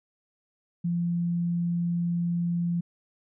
sine tone, 172.2 Hz, F3, 24 cents flat, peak -24 dBFS, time 0.84-2.81 s, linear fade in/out 10 ms, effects none

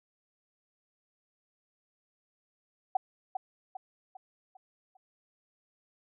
sine tone with echo, 757 Hz, F#5, 39 cents sharp, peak -22 dBFS, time 2.95-2.97 s, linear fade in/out 5 ms, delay 400 ms, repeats 5, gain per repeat -7 dB, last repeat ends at 4.97 s, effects none

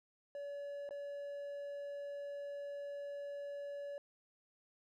triangle tone with dropouts, 570 Hz, C#5, 48 cents sharp, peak -40 dBFS, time 0.35-3.98 s, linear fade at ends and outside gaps 1 ms, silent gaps 0.891-0.908 s, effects none

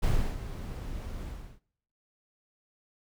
brown noise with ADSR envelope, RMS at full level -24 dBFS, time 0.02-1.6 s, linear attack 19 ms, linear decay 320 ms, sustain -13 dB, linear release 340 ms, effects noise-tail reverb RT60 0.7 s tail -23 dB re dry

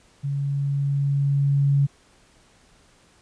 sine tone with level ramp, 140.4 Hz, C#3, 22 cents sharp, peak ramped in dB -23 to -15 dBFS, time 0.23-1.87 s, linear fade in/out 20 ms, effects pink hiss -57 dBFS RMS until 3.21 s + resampled to 22050 Hz

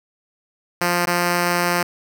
5% pulse tone with dropouts, 175.2 Hz, F3, 6 cents sharp, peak -6 dBFS, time 0.81-1.83 s, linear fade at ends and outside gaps 5 ms, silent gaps 1.057-1.071 s, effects none

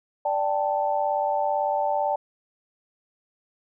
sine chord, D suspended fourth, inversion none, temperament just, 587.3 / 783.1 / 881 Hz, D5 / G5 / A5, 0 / -2 / +2 cents, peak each -26 dBFS, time 0.25-2.16 s, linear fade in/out 5 ms, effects none

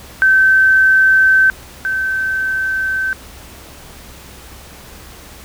sine tone pair in turn, 1543 / 1543 Hz, G6 / G6, -28 / -28 cents, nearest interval unison, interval 0 cents, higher neither, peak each -7 / -15 dBFS, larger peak first, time 0.22-1.5 / 1.85-3.13 s, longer neither, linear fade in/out 0 ms, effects added 66 Hz sine -41 dBFS peak until 5.44 s + pink hiss -38 dBFS RMS until 5.44 s

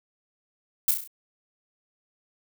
violet noise with echo, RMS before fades -20 dBFS, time 0.88-0.91 s, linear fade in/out 2 ms, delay 33 ms, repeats 5, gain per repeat -5 dB, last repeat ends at 1.075 s, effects none

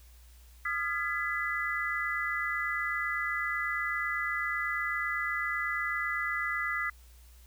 sine tone cluster, 1230 / 1378 / 1681 / 2000 Hz, D#6 / F6 / G#6 / B6, -20 / -24 / +20 / +21 cents, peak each -36 / -37 / -37 / -32 dBFS, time 0.65-6.9 s, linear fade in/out 5 ms, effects added 60 Hz sine -52 dBFS peak until 7.46 s + white hiss -62 dBFS RMS until 7.46 s

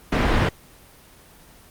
pink low-pass noise, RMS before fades -19 dBFS, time 0.12-0.49 s, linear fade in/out 5 ms, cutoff 2500 Hz, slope 12 dB/octave, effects pink hiss -49 dBFS RMS until 1.7 s + Opus 24 kbps

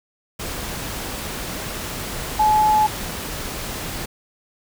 sine tone in noise, 855 Hz, A5, 50 cents flat, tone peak -13 dBFS, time 2.39-2.87 s, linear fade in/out 10 ms, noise pink, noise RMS -29 dBFS, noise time 0.39-4.06 s, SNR +13 dB, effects none

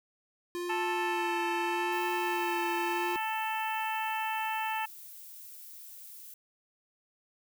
square tone with vibrato, 349.7 Hz, F4, 2 cents sharp, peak -34 dBFS, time 0.55-3.16 s, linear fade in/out 0 ms, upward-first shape sine, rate 0.81 Hz, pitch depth 23 cents each way
harmonic tone, 440 Hz, A4, in tune, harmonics 2 / 3 / 4 / 5 / 6 / 7, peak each -32 / -42 / -39 / -46 / -38 / -46 dBFS, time 0.69-4.86 s, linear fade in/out 10 ms
violet noise, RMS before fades -48 dBFS, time 1.92-6.34 s, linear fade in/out 2 ms
effects none

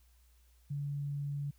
sine tone, 143 Hz, D3, 46 cents flat, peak -34 dBFS, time 0.7-1.51 s, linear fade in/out 10 ms, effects added 60 Hz sine -62 dBFS peak until 1.58 s + white hiss -72 dBFS RMS until 1.58 s

